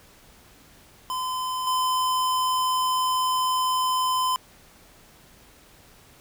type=tone with level steps; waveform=square; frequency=1022 Hz; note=C6; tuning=41 cents flat; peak=-27 / -22 dBFS; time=1.1-4.36 s; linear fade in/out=0 ms; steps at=1.67 s; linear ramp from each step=2 ms; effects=pink hiss -53 dBFS RMS until 6.2 s